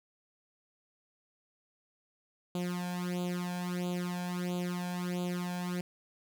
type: tone with flanger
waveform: sawtooth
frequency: 178.1 Hz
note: F3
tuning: 34 cents sharp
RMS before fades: -35 dBFS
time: 2.55-5.81 s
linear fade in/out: 2 ms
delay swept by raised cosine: 0.27 to 1.24 ms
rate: 1.5 Hz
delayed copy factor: +0.85
effects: none